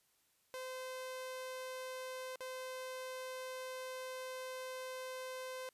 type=tone with dropouts; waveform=sawtooth; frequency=515 Hz; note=C5; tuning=28 cents flat; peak=-39 dBFS; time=0.54-5.69 s; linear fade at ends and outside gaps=0 ms; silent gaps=2.358-2.406 s; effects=white hiss -75 dBFS RMS until 5.73 s + resampled to 32000 Hz